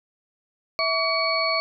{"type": "tone cluster", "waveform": "sine", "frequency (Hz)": [654, 1139, 2259, 4411], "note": ["E5", "C#6", "C#7", "C#8"], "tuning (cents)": [-14, 47, 32, -9], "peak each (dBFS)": -26, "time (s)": [0.79, 1.6], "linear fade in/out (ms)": 0, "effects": []}